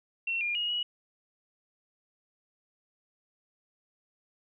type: tone with pitch steps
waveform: sine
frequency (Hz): 2717 / 2411 / 2878 / 2916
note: F7 / D7 / F#7 / F#7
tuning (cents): -48 / +45 / -49 / -26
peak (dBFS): -28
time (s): 0.27-0.83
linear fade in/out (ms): 5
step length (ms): 140
effects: none